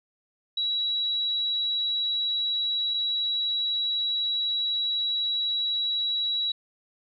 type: tone pair in turn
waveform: sine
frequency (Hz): 3896 / 3896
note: B7 / B7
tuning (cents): -24 / -24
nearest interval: unison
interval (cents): 0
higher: neither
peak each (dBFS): -24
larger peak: neither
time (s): 0.57-2.94 / 2.94-6.52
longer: second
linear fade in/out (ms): 5
effects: none